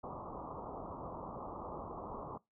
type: low-pass noise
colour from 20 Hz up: white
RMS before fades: -45 dBFS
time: 0.03-2.38 s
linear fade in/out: 10 ms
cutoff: 1200 Hz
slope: 96 dB/octave
effects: noise-tail reverb RT60 0.2 s tail -22 dB re dry